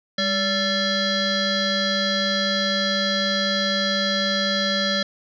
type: tone with frequency modulation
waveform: sine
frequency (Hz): 1751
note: A6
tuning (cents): -9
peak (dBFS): -19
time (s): 0.18-5.03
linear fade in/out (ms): 5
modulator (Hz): 775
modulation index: 3.8
effects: none